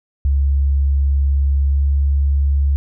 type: tone with pitch glide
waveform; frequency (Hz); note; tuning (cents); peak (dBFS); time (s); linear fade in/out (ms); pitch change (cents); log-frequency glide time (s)
sine; 69.4 to 70.04; C#2 to C#2; +3 to +18; -12; 0.25-2.76; 0; +15; 1.66-1.83
effects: none